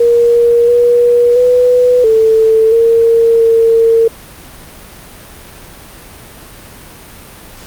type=tone with pitch steps; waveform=sine; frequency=472.3 / 480.8 / 495.3 / 443.4 / 459.4 / 455.6 Hz; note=A#4 / B4 / B4 / A4 / A#4 / A#4; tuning=+23 / -46 / +5 / +13 / -25 / -40 cents; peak=-5 dBFS; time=0-4.08 s; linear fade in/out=5 ms; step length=680 ms; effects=pink hiss -34 dBFS RMS until 7.66 s + Opus 48 kbps